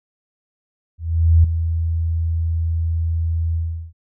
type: tone with ADSR envelope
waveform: sine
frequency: 82.41 Hz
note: E2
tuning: in tune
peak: -7 dBFS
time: 0.98-3.93 s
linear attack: 460 ms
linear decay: 5 ms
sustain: -10 dB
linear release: 380 ms
effects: none